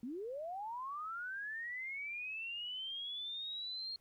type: linear sweep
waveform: sine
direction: up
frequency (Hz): 220 to 4262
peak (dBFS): -40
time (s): 0.03-3.96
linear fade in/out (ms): 2
effects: pink hiss -75 dBFS RMS until 4 s